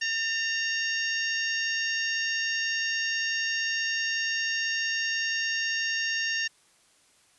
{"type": "harmonic tone with a mistuned harmonic", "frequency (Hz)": 926, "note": "A#5", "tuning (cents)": -12, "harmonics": [2, 3, 4, 5, 6, 7], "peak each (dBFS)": [-29, -32, -41, -40, -33, -40], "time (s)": [0.01, 6.48], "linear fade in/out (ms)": 10, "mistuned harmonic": 2, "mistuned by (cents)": -42, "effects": ["white hiss -62 dBFS RMS until 7.38 s", "resampled to 24000 Hz"]}